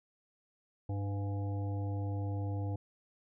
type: harmonic tone with a mistuned harmonic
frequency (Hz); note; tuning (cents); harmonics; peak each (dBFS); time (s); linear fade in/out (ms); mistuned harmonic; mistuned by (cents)
100; G2; +35; 1 / 3 / 5 / 7 / 8; -33 / -43 / -47 / -50 / -51; 0.89-2.76; 5; 8; +67
effects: none